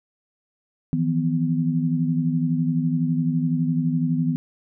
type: tone cluster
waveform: sine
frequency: 160.3 / 172.2 / 250.3 Hz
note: E3 / F3 / B3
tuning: -48 / -24 / +23 cents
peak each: -22 / -27 / -23 dBFS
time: 0.93-4.36 s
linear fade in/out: 0 ms
effects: none